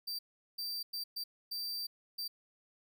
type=tone bursts at uneven times; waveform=45% pulse; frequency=4676 Hz; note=D8; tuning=8 cents flat; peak=-36 dBFS; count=6; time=0.07-0.19 / 0.58-0.83 / 0.93-1.04 / 1.16-1.24 / 1.51-1.87 / 2.18-2.28 s; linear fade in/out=10 ms; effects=none